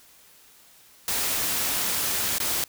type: noise with dropouts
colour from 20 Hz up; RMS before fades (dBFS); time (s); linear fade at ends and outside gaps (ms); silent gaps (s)
white; -26; 1.08-2.64; 1; 2.383-2.401
effects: white hiss -54 dBFS RMS until 2.68 s